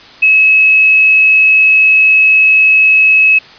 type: tone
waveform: sine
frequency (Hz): 2576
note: E7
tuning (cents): -41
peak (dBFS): -4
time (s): 0.22-3.39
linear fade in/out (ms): 10
effects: white hiss -36 dBFS RMS until 3.58 s + resampled to 11025 Hz